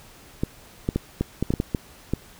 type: clicks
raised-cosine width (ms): 3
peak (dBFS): -9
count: 10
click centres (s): 0.435 / 0.889 / 0.96 / 1.21 / 1.426 / 1.505 / 1.538 / 1.601 / 1.748 / 2.136
effects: pink hiss -49 dBFS RMS until 2.39 s